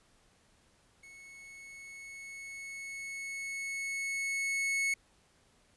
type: tone with level ramp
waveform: 45% pulse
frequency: 2200 Hz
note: C#7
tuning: 14 cents flat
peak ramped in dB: -51 to -28 dBFS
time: 1.03-4.94 s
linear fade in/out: 5 ms
effects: pink hiss -67 dBFS RMS until 5.76 s + resampled to 24000 Hz